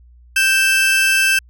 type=tone pair together; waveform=40% pulse; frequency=1568 / 2637 Hz; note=G6 / E7; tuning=0 / 0 cents; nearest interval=major sixth; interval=900 cents; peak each=-14 dBFS; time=0.36-1.39 s; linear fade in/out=5 ms; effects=added 60 Hz sine -43 dBFS peak until 1.49 s